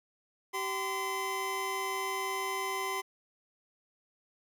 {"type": "tone pair together", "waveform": "25% pulse", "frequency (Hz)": [385.9, 1026], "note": ["G4", "C6"], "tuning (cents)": [-27, -34], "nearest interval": "octave + perfect fourth", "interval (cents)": 1693, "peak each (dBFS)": [-33, -30], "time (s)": [0.53, 3.02], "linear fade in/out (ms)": 20, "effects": []}